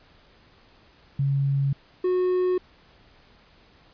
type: tone pair in turn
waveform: sine / triangle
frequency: 138.59 / 365.1 Hz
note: C#3 / F#4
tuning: 0 / -23 cents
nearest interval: octave + perfect fourth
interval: 1677 cents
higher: second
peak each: -20 / -18 dBFS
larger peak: second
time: 1.19-1.73 / 2.04-2.58 s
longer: neither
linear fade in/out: 5 ms
effects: pink hiss -56 dBFS RMS until 3.93 s + resampled to 11025 Hz